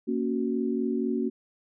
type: chord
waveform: sine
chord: F# major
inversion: first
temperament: equal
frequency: 233.1 / 277.2 / 370 Hz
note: A#3 / C#4 / F#4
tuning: 0 / 0 / 0 cents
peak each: -28 / -30 / -30 dBFS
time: 0.07-1.3 s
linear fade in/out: 20 ms
effects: none